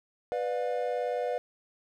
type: chord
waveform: triangle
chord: B diminished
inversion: none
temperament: just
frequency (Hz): 493.9 / 592.7 / 711.2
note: B4 / D5 / F5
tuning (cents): 0 / +16 / +31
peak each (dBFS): -29 / -32 / -32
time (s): 0.32-1.38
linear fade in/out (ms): 0
effects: none